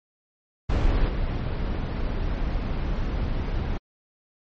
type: noise with level steps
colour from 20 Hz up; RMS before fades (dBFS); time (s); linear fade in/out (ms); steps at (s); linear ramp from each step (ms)
brown; -21 / -26; 0.69-3.78; 10; 1.08; 2
effects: low-pass 4000 Hz 12 dB/octave + MP3 32 kbps